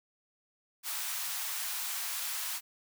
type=high-pass noise; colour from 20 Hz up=white; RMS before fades=-36 dBFS; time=0.83-2.61 s; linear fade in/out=50 ms; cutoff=800 Hz; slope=24 dB/octave; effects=none